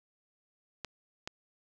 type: clicks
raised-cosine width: 0.2 ms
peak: -20 dBFS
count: 2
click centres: 0.847 / 1.275 s
effects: none